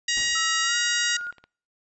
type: harmonic tone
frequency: 950 Hz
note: A#5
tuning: 33 cents sharp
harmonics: 2 / 3 / 4 / 5 / 6 / 7 / 8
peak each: -27 / -29 / -30 / -31 / -32 / -32 / -33 dBFS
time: 0.08-1.17 s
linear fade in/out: 5 ms
type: noise with exponential decay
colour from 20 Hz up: pink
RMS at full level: -40 dBFS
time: 0.17-0.73 s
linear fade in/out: 1 ms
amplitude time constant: 120 ms
type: tone with pitch glide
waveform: sine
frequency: 1318.5 to 1429.6 Hz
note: E6 to F6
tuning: 0 to +40 cents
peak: -29 dBFS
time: 0.35-1.31 s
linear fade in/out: 5 ms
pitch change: +140 cents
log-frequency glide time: 0.62-0.76 s
type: click train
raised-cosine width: 0.3 ms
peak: -32 dBFS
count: 15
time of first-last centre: 0.64-1.44 s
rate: 17.5 Hz
effects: noise-tail reverb RT60 0.5 s tail -26 dB re dry + resampled to 22050 Hz